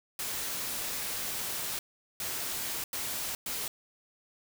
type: noise bursts at uneven times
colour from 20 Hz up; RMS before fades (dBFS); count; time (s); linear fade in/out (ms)
white; -35; 4; 0.19-1.79 / 2.2-2.84 / 2.93-3.35 / 3.46-3.68; 2
effects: none